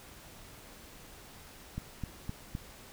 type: click train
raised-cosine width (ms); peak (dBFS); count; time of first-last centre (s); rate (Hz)
5; -23; 4; 1.78-2.551; 3.89
effects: pink hiss -52 dBFS RMS until 2.92 s